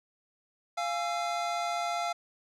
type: tone cluster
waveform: square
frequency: 695 / 830 / 1339 Hz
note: F5 / G#5 / E6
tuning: -9 / -1 / +27 cents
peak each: -32 / -38 / -37 dBFS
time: 0.77-2.13 s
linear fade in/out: 10 ms
effects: low-pass 7000 Hz 12 dB/octave